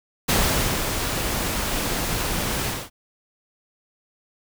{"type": "noise with ADSR envelope", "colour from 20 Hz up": "pink", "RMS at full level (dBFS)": -19, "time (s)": [0.28, 2.9], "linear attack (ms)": 14, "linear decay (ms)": 510, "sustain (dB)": -6, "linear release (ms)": 220, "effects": []}